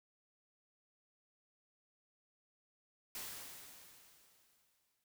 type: noise with exponential decay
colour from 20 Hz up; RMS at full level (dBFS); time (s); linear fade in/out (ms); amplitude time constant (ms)
white; -44; 3.15-5.04; 2; 410
effects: noise-tail reverb RT60 0.2 s tail -22 dB re dry